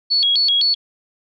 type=tone with vibrato; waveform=sine; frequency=3826 Hz; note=A#7; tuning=44 cents sharp; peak=-13 dBFS; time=0.1-0.75 s; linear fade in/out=20 ms; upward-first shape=square; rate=3.9 Hz; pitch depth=250 cents each way; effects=none